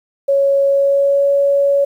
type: tone with pitch glide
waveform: sine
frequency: 554.4 to 561.2 Hz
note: C#5 to C#5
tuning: 0 to +21 cents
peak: -10 dBFS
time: 0.28-1.85 s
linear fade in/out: 10 ms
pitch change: +21 cents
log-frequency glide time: 0.67-1.28 s
effects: 8-bit